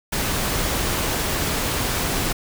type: noise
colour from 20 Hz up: pink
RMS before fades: -23 dBFS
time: 0.12-2.33 s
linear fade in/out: 10 ms
effects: none